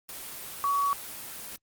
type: tone in noise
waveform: sine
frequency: 1129 Hz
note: C#6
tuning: 31 cents sharp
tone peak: -23 dBFS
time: 0.64-0.93 s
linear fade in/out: 0 ms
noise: white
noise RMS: -40 dBFS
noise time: 0.09-1.56 s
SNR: +14 dB
effects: Opus 24 kbps